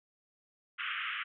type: band-pass noise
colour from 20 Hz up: pink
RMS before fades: -37 dBFS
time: 0.78-1.24 s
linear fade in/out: 20 ms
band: 1200 to 3200 Hz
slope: 96 dB/octave
effects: none